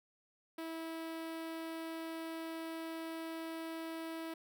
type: tone with notch filter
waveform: sawtooth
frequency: 325.9 Hz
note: E4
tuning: 20 cents flat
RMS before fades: -43 dBFS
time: 0.58-4.34 s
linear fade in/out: 5 ms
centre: 6700 Hz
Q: 1.4
effects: none